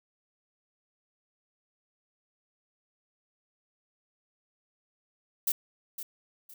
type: noise with echo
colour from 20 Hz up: violet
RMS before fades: -27 dBFS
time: 5.47-5.52 s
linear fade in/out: 5 ms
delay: 510 ms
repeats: 2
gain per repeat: -11 dB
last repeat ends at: 6.54 s
effects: none